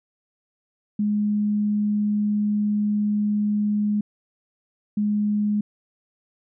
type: tone pair in turn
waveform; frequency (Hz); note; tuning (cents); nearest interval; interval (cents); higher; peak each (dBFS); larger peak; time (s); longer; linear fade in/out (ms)
sine; 208.5 / 208.5; G#3 / G#3; +7 / +7; unison; 0; neither; -19; neither; 0.99-4.01 / 4.97-5.61; first; 5
effects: none

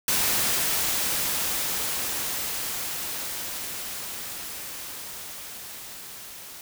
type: noise with level ramp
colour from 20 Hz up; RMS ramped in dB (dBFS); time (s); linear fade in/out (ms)
white; -23 to -42; 0.08-6.61; 2
effects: none

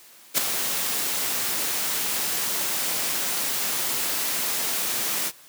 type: noise with ADSR envelope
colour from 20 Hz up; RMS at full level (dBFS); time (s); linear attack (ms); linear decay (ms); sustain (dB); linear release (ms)
white; -18; 0.34-5.32; 40; 5; -8; 48
effects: white hiss -50 dBFS RMS until 5.48 s + high-pass 150 Hz 12 dB/octave

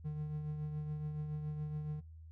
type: tone with tremolo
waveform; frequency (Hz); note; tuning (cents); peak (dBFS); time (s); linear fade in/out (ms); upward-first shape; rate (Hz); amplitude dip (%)
triangle; 151.4; D#3; -47; -33; 0.04-2.01; 20; triangle; 7.1; 45
effects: noise-tail reverb RT60 0.2 s tail -18 dB re dry + added 80 Hz sine -50 dBFS peak until 2.31 s

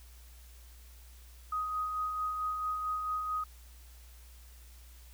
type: tone with tremolo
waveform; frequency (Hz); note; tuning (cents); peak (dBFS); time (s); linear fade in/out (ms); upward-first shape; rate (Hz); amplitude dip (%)
sine; 1252; D#6; +10; -30; 1.52-3.44; 5; sine; 4.5; 35
effects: added 60 Hz sine -51 dBFS peak until 5.13 s + white hiss -60 dBFS RMS until 5.13 s

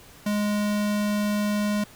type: tone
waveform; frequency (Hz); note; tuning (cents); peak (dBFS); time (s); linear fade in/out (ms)
square; 207.7; G#3; 0; -23; 0.26-1.84; 5
effects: pink hiss -49 dBFS RMS until 1.95 s

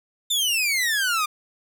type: exponential sweep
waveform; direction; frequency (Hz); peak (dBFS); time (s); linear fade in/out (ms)
sawtooth; down; 3618 to 1195; -17; 0.3-1.26; 10
effects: none

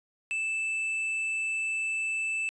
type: tone with hard clipping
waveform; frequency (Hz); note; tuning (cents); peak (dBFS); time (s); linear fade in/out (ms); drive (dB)
sine; 2637; E7; 0; -29; 0.31-2.49; 0; 4
effects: resampled to 22050 Hz

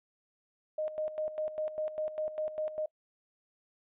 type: tone with tremolo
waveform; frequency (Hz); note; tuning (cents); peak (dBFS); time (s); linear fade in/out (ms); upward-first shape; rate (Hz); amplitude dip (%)
sine; 618; D#5; -12; -30; 0.78-2.86; 5; square; 5; 70
effects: noise-tail reverb RT60 0.1 s tail -24 dB re dry + resampled to 8000 Hz

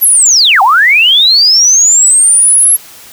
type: linear two-way sweep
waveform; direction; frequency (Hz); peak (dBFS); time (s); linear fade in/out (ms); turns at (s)
sine; down then up; 11890 to 733 to 11350; -3; 0.01-2.77; 20; 0.62
effects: white hiss -34 dBFS RMS until 3.12 s

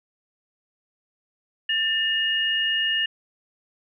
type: tone pair together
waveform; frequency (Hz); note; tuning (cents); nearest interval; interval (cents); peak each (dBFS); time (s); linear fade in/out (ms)
sine; 1786 / 2858; A6 / F7; +25 / +39; minor sixth; 814; -25 / -22; 1.69-3.06; 5
effects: none

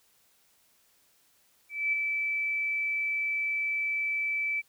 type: tone with ADSR envelope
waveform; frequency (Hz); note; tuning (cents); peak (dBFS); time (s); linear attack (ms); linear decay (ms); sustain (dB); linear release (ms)
sine; 2314; D7; -26; -23; 1.69-4.62; 240; 5; -4; 28
effects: white hiss -66 dBFS RMS until 4.68 s

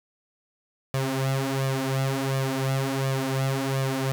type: tone with flanger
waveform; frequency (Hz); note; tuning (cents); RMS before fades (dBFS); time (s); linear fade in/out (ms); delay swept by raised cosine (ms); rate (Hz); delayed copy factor
sawtooth; 134.3; C3; +46; -26; 0.94-4.12; 0; 1.7 to 6; 1.4; +0.75
effects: none

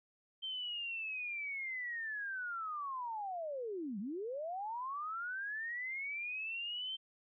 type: linear two-way sweep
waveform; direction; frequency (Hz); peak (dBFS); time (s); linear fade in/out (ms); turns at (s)
sine; down then up; 3136 to 185 to 3136; -38; 0.42-6.97; 20; 3.99
effects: none

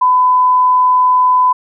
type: tone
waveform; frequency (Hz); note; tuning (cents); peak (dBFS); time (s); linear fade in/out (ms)
sine; 1005; B5; +30; -7; 0.01-1.53; 10
effects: none

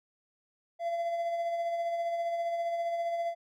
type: tone with tremolo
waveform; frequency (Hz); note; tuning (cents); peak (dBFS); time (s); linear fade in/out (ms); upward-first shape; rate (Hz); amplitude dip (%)
triangle; 680; F5; -46; -26; 0.79-3.35; 50; sine; 15; 35
effects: none

